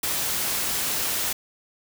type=noise; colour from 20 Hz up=white; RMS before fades=-26 dBFS; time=0.03-1.33 s; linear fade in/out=5 ms; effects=none